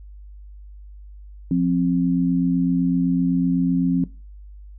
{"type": "tone pair together", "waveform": "sine", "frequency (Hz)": [175.9, 263.8], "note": ["F3", "C4"], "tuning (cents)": [13, 14], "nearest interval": "perfect fifth", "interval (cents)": 701, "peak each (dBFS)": -19, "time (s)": [1.51, 4.04], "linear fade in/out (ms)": 2, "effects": ["noise-tail reverb RT60 0.3 s tail -20 dB re dry", "added 50 Hz sine -38 dBFS peak until 4.78 s"]}